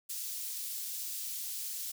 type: high-pass noise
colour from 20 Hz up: white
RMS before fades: -39 dBFS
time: 0.09-1.92 s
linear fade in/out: 10 ms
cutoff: 4500 Hz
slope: 12 dB/octave
effects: none